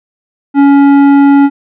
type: tone with tanh clipping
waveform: sine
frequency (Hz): 280.6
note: C#4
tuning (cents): +21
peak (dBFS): -4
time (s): 0.54-1.5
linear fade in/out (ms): 50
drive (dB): 12
effects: none